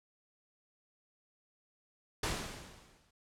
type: noise with exponential decay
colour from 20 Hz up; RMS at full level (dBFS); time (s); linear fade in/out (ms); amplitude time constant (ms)
pink; -32; 2.23-3.11; 5; 190
effects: low-pass 9000 Hz 12 dB/octave